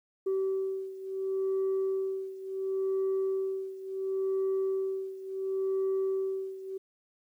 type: beating tone pair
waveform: sine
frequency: 383.7 / 384.41 Hz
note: G4 / G4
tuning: -37 / -34 cents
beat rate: 0.71 Hz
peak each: -29 / -32 dBFS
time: 0.26-6.78 s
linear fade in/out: 10 ms
effects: tanh soft clip ceiling -24 dBFS + 11-bit